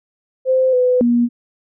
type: tone with pitch steps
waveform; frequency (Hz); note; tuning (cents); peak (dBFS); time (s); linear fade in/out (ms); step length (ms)
sine; 519 / 501 / 239.1; C5 / B4 / A#3; -14 / +25 / +44; -11; 0.45-1.29; 50; 280
effects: none